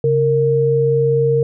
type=tone pair together; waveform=sine; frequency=137.38 / 462.1 Hz; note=C#3 / A#4; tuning=-15 / -15 cents; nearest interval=octave + major sixth; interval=2100 cents; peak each=-17 / -13 dBFS; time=0.04-1.43 s; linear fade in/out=2 ms; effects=none